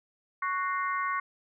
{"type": "harmonic tone with a mistuned harmonic", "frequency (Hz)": 370, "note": "F#4", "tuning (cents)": 0, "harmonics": [3, 4, 5, 6], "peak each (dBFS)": [-29, -36, -37, -38], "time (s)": [0.42, 1.2], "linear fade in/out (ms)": 5, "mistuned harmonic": 6, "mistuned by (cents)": -100, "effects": []}